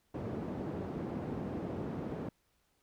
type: band-pass noise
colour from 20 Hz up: white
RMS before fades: -39 dBFS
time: 0.14-2.29 s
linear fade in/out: 5 ms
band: 100 to 350 Hz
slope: 12 dB/octave
effects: pink hiss -75 dBFS RMS until 2.82 s